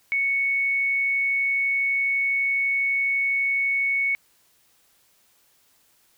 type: tone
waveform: sine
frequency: 2217 Hz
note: C#7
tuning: in tune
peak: -20 dBFS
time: 0.12-4.15 s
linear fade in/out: 0 ms
effects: white hiss -62 dBFS RMS until 6.17 s